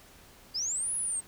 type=linear two-way sweep; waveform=sine; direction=up then down; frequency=4733 to 10548 to 8210 Hz; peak=-29 dBFS; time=0.54-1.21 s; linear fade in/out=20 ms; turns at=0.95 s; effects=pink hiss -55 dBFS RMS until 1.27 s